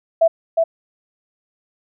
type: tone with echo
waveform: sine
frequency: 659.3 Hz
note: E5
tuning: in tune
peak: -9 dBFS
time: 0.21-0.28 s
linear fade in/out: 10 ms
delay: 360 ms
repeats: 1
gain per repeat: -3 dB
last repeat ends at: 0.64 s
effects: none